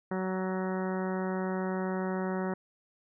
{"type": "harmonic tone with a mistuned harmonic", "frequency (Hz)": 187.2, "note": "F#3", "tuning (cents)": 20, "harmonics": [1, 2, 3, 4, 5, 6, 7, 8, 9, 10], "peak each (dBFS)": [-32, -35, -39, -42, -42, -47, -46, -46, -51, -47], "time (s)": [0.11, 2.54], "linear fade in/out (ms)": 5, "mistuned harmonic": 8, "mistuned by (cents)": -16, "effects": []}